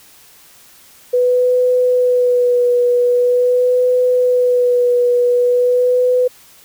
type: tone with vibrato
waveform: sine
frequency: 493.9 Hz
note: B4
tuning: in tune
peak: -10 dBFS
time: 1.13-6.28 s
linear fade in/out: 10 ms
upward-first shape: sine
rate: 0.44 Hz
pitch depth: 22 cents each way
effects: white hiss -45 dBFS RMS until 6.64 s